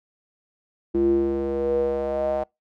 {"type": "tone with band-pass filter sweep", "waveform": "square", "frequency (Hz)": 68.6, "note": "C#2", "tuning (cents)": -17, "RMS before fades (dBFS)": -23, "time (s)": [0.94, 2.44], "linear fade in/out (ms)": 10, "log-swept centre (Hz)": [320, 670], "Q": 8.2, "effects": ["noise-tail reverb RT60 0.2 s tail -26 dB re dry"]}